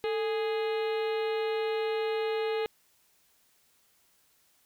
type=harmonic tone with a mistuned harmonic; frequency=415.3 Hz; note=G#4; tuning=in tune; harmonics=1 / 2 / 3 / 4 / 5 / 6 / 7 / 8 / 9 / 10; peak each=-28 / -38 / -44 / -45 / -44 / -45 / -46 / -52 / -49 / -50 dBFS; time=0.04-2.66 s; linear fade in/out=0 ms; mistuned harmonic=1; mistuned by=+110 cents; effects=white hiss -67 dBFS RMS until 4.65 s